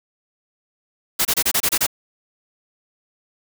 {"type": "noise bursts", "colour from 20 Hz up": "white", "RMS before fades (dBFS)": -18, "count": 8, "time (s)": [1.19, 1.867], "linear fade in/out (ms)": 10, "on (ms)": 61, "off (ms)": 27, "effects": []}